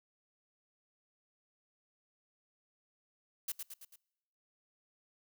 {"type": "noise with echo", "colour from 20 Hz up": "blue", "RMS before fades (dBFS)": -37, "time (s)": [3.48, 3.52], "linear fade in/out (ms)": 5, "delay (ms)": 110, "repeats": 4, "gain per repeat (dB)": -5, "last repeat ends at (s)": 3.96, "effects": ["noise-tail reverb RT60 1.0 s tail -26 dB re dry"]}